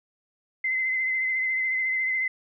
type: tone with vibrato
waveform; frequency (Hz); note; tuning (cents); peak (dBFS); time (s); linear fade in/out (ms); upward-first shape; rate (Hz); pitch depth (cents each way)
sine; 2057; C7; -30; -23; 0.64-2.28; 5; triangle; 14; 34
effects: none